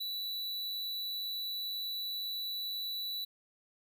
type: tone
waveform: square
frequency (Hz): 3951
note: B7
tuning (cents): 0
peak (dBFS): -36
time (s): 0-3.25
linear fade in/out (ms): 10
effects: none